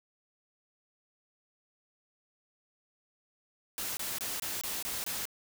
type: noise bursts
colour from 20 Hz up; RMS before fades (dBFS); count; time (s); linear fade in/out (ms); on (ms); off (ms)
white; -36; 7; 3.78-5.254; 0; 190; 24
effects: none